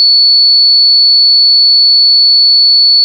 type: tone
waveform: sine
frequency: 4435 Hz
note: C#8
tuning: in tune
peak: -3 dBFS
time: 0-3.04 s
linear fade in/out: 0 ms
effects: none